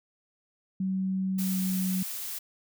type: tone with pitch glide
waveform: sine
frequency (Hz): 189.5 to 186.57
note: F#3 to F#3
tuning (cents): +42 to +15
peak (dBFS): -26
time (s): 0.8-2.03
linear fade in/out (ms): 5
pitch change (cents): -27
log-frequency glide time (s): 1.36-1.76
type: noise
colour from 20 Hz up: blue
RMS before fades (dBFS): -36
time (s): 1.38-2.39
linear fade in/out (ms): 10
effects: none